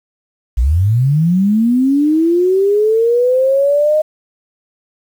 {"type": "linear sweep", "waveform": "sine", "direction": "up", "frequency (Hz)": [53.4, 622.3], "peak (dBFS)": -9, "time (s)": [0.57, 4.02], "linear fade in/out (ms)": 10, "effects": ["7-bit"]}